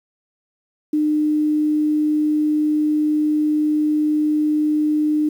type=tone; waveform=sine; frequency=303 Hz; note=D#4; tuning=46 cents flat; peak=-15 dBFS; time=0.93-5.29 s; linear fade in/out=5 ms; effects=8-bit